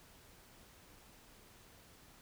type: silence
effects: pink hiss -61 dBFS RMS until 2.21 s